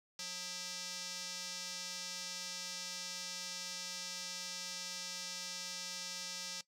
square tone with band-pass filter, 180.4 Hz, F#3, 44 cents flat, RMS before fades -44 dBFS, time 0.19-6.61 s, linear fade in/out 2 ms, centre 5400 Hz, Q 2.5, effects noise-tail reverb RT60 0.1 s tail -18 dB re dry

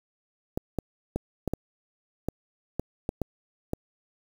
clicks, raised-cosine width 2 ms, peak -14 dBFS, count 10, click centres 0.575 / 0.787 / 1.16 / 1.477 / 1.536 / 2.286 / 2.796 / 3.091 / 3.217 / 3.734 s, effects 7-bit

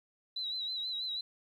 sine tone with vibrato, 3946 Hz, B7, 2 cents flat, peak -34 dBFS, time 0.36-1.21 s, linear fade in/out 5 ms, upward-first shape sine, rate 6.2 Hz, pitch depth 58 cents each way, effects 11-bit

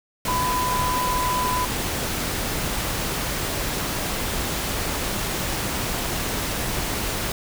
sine tone in noise, 1000 Hz, B5, 21 cents sharp, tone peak -22 dBFS, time 0.28-1.65 s, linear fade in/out 2 ms, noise pink, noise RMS -26 dBFS, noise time 0.25-7.32 s, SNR +1 dB, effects none

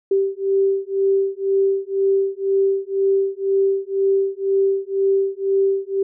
sine beating tone pair, 389.4 / 391.4 Hz, G4 / G4, -12 / -3 cents, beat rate 2 Hz, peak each -19 dBFS, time 0.11-6.03 s, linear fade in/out 5 ms, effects none

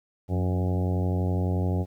harmonic tone with a mistuned harmonic, 91.7 Hz, F#2, 15 cents flat, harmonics 1 / 2 / 3 / 4 / 5 / 6 / 7 / 8 / 9, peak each -24 / -30 / -34 / -36 / -38 / -40 / -41 / -42 / -43 dBFS, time 0.28-1.86 s, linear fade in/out 50 ms, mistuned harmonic 2, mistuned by -48 cents, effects 10-bit

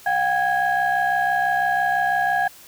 sine tone cluster, 719 / 785 / 1655 Hz, F#5 / G5 / G#6, -50 / +2 / -6 cents, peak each -21 dBFS, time 0.06-2.48 s, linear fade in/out 5 ms, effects tanh soft clip ceiling -12 dBFS + white hiss -46 dBFS RMS until 2.67 s

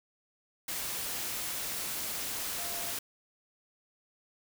sine tone in noise, 690 Hz, F5, 21 cents flat, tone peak -45 dBFS, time 2.58-2.92 s, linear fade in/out 5 ms, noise white, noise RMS -36 dBFS, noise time 0.68-2.99 s, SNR -12 dB, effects none

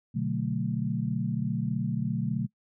sine chord, B minor seventh, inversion none, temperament equal, 123.47 / 146.83 / 185 / 220 Hz, B2 / D3 / F#3 / A3, 0 / 0 / 0 / 0 cents, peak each -32 dBFS, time 0.14-2.47 s, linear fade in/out 20 ms, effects noise-tail reverb RT60 0.1 s tail -23 dB re dry

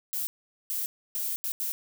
violet noise bursts at uneven times, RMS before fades -31 dBFS, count 5, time 0.13-0.27 / 0.7-0.86 / 1.15-1.36 / 1.44-1.52 / 1.6-1.72 s, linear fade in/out 0 ms, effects none

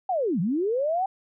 sine linear two-way sweep, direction down then up, 785 to 155.6 to 785 Hz, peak -22 dBFS, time 0.09-1.06 s, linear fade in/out 5 ms, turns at 0.4 s, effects none

